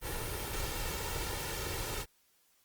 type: noise with comb filter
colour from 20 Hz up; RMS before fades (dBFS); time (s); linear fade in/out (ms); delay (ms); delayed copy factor
pink; -37; 0.01-2.06; 50; 2.2; +0.6
effects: white hiss -70 dBFS RMS until 2.64 s + Opus 32 kbps